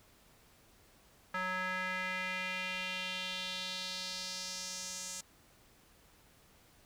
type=tone with band-pass filter sweep; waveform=square; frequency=184.8 Hz; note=F#3; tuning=2 cents flat; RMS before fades=-39 dBFS; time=1.34-5.21 s; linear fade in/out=5 ms; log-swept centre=1500 to 7100 Hz; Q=2.6; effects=pink hiss -64 dBFS RMS until 6.85 s